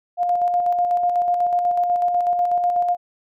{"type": "tone with tremolo", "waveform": "sine", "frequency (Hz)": 707, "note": "F5", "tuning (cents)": 21, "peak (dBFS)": -15, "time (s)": [0.17, 2.97], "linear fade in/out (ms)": 50, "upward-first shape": "square", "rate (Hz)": 8.1, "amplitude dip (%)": 35, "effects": []}